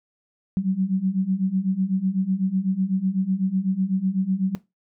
sine beating tone pair, 185 / 193 Hz, F#3 / G3, 0 / -27 cents, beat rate 8 Hz, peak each -23 dBFS, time 0.57-4.55 s, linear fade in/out 0 ms, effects noise-tail reverb RT60 0.2 s tail -17 dB re dry

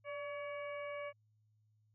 harmonic tone with a mistuned harmonic, 566 Hz, C#5, 36 cents sharp, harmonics 1 / 2 / 3 / 4 / 5, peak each -42 / -49 / -55 / -49 / -60 dBFS, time 0.04-1.13 s, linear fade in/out 50 ms, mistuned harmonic 1, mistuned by +45 cents, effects added 107 Hz sine -70 dBFS peak until 1.94 s

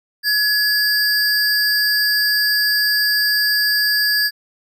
square tone pair together, 1690 / 4728 Hz, G#6 / D8, +30 / +11 cents, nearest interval octave + tritone, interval 1781 cents, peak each -18 dBFS, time 0.23-4.31 s, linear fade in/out 50 ms, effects none

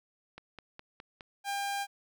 click train, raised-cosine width 0.3 ms, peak -29 dBFS, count 5, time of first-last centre 0.38-1.208 s, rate 4.83 Hz
sawtooth tone, 800 Hz, G5, 35 cents sharp, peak -28 dBFS, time 1.44-1.87 s, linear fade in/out 50 ms
effects none

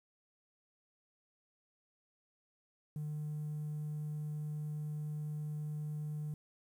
triangle tone, 150.8 Hz, D3, 46 cents sharp, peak -34 dBFS, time 2.96-6.34 s, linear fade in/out 2 ms, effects tanh soft clip ceiling -33 dBFS + 11-bit

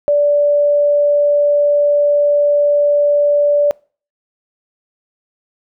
sine tone, 582 Hz, D5, 16 cents flat, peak -9 dBFS, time 0.08-3.71 s, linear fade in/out 0 ms, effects noise-tail reverb RT60 0.4 s tail -25 dB re dry

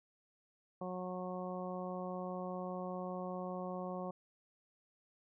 harmonic tone, 182.5 Hz, F#3, 24 cents flat, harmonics 1 / 2 / 3 / 4 / 5 / 6, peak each -43 / -47 / -44 / -47 / -52 / -49 dBFS, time 0.81-4.11 s, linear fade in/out 5 ms, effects none

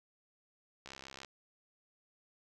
click train, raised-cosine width 0.2 ms, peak -30 dBFS, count 27, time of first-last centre 0.86-1.247 s, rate 67.1 Hz, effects none

